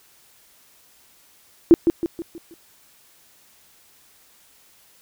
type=tone with echo; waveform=sine; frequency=335.9 Hz; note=E4; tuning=33 cents sharp; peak=-5 dBFS; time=1.71-1.74 s; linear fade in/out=0 ms; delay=160 ms; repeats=5; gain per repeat=-7 dB; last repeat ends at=2.54 s; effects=white hiss -55 dBFS RMS until 5.01 s